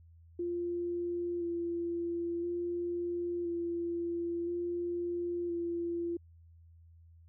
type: tone with vibrato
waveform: sine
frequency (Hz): 344.8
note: F4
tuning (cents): -22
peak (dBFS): -32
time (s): 0.39-6.17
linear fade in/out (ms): 5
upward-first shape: square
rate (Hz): 0.49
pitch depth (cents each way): 15
effects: added 83 Hz sine -55 dBFS peak until 7.28 s